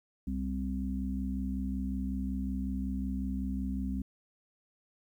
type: harmonic tone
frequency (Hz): 65.41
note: C2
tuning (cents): 0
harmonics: 1 / 3 / 4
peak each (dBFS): -35 / -35 / -37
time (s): 0.27-4.02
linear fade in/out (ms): 5
effects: 11-bit